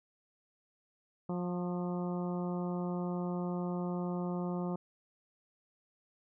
harmonic tone with a mistuned harmonic, 177.8 Hz, F3, 31 cents sharp, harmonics 1 / 2 / 3 / 4 / 5 / 6 / 7, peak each -34 / -40 / -44 / -46 / -48 / -50 / -51 dBFS, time 1.29-4.76 s, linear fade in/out 5 ms, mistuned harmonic 7, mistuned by -27 cents, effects none

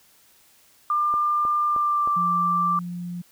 sine tone with pitch glide, 1196 to 1174.8 Hz, D6 to D6, +31 to 0 cents, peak -19 dBFS, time 0.9-2.79 s, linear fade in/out 2 ms, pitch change -31 cents, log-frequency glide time 1.65-2.13 s
click train, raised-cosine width 1 ms, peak -22 dBFS, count 4, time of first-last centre 1.14-2.075 s, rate 3.21 Hz
sine tone, 175.7 Hz, F3, 11 cents sharp, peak -29 dBFS, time 2.16-3.22 s, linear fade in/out 10 ms
effects white hiss -57 dBFS RMS until 3.31 s

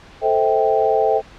sine chord, A minor seventh, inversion none, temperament equal with one note detuned, 440 / 523.3 / 646.4 / 784 Hz, A4 / C5 / E5 / G5, 0 / 0 / -34 / 0 cents, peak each -18 / -21 / -20 / -19 dBFS, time 0.21-1.22 s, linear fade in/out 50 ms, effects pink hiss -43 dBFS RMS until 1.38 s + low-pass 4000 Hz 12 dB/octave

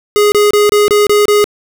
square tone bursts, 415.3 Hz, G#4, in tune, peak -7 dBFS, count 7, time 0.16-1.442 s, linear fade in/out 0 ms, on 160 ms, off 27 ms, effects none

